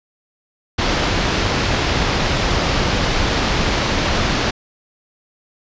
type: low-pass noise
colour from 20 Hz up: pink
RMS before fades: -18 dBFS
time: 0.78-4.51 s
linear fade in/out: 10 ms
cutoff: 5500 Hz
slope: 24 dB/octave
effects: resampled to 16000 Hz